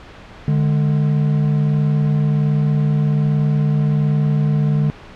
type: tone pair together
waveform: triangle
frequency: 148.4 / 209.7 Hz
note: D3 / G#3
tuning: +18 / +17 cents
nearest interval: tritone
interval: 599 cents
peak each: -12 / -20 dBFS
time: 0.48-4.9 s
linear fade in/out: 0 ms
effects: pink hiss -39 dBFS RMS until 5.15 s + low-pass 3000 Hz 12 dB/octave